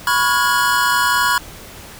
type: chord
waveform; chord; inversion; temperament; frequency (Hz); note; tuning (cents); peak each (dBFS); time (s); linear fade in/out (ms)
square; C# dominant seventh; third; equal with one note detuned; 987.8 / 1108.7 / 1429.6 / 1661.2; B5 / C#6 / E#6 / G#6; 0 / 0 / +40 / 0; -19 / -21 / -19 / -22; 0.07-1.38; 2
effects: pink hiss -37 dBFS RMS until 1.99 s